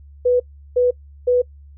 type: tone bursts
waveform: sine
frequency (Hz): 493.9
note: B4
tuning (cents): 0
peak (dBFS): -12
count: 3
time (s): 0.25-1.42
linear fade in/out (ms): 10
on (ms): 150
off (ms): 360
effects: noise-tail reverb RT60 0.1 s tail -24 dB re dry + added 71 Hz sine -40 dBFS peak until 1.77 s